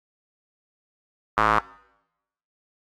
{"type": "tone with band-pass filter", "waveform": "square", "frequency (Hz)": 54.1, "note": "A1", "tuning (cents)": -29, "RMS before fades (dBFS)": -20, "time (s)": [1.37, 1.59], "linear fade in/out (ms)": 5, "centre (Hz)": 1200, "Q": 3.4, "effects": ["noise-tail reverb RT60 0.9 s tail -22 dB re dry", "AAC 64 kbps"]}